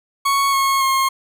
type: tone with pitch steps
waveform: 40% pulse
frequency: 1108.7 / 1090.9 / 1073.4 Hz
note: C#6 / C#6 / C6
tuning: 0 / -28 / +44 cents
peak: -14 dBFS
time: 0.25-1.09 s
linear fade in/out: 10 ms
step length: 280 ms
effects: none